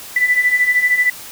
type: beating tone pair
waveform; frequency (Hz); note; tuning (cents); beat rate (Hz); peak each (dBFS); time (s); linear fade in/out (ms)
sine; 1975.5 / 1988.5; B6 / B6; 0 / +11; 13; -18 / -13; 0.16-1.1; 5
effects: white hiss -34 dBFS RMS until 1.31 s